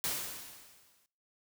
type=noise with exponential decay; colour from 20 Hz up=white; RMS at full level=-32 dBFS; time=0.04-1.06 s; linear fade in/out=0 ms; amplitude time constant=220 ms; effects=noise-tail reverb RT60 0.5 s tail -21 dB re dry